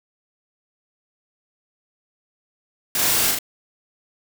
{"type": "noise with echo", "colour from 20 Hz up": "white", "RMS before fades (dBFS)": -22, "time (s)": [2.95, 3.31], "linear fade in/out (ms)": 2, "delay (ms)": 39, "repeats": 2, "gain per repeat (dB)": -2, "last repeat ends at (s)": 3.388, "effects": []}